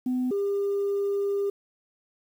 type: tone pair in turn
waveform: sine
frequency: 252.5 / 400.8 Hz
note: B3 / G4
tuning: +39 / +38 cents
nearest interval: minor sixth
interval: 799 cents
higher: second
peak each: -22 dBFS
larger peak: neither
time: 0.06-0.31 / 0.31-1.5 s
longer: second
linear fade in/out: 5 ms
effects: tanh soft clip ceiling -21 dBFS + 9-bit